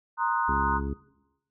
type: chord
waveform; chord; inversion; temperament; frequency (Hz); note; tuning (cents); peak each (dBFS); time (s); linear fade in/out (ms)
sine; C half-diminished seventh; third; equal; 932.3 / 1046.5 / 1244.5 / 1480; Bb5 / C6 / Eb6 / Gb6; 0 / 0 / 0 / 0; -26 / -30 / -31 / -32; 0.17-0.81; 50
type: harmonic tone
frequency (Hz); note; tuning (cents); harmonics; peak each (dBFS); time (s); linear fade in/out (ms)
69.3; C#2; 0; 1 / 2 / 3 / 4 / 5 / 6; -31 / -38 / -35 / -37 / -40 / -39; 0.48-0.94; 10
effects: noise-tail reverb RT60 0.9 s tail -19 dB re dry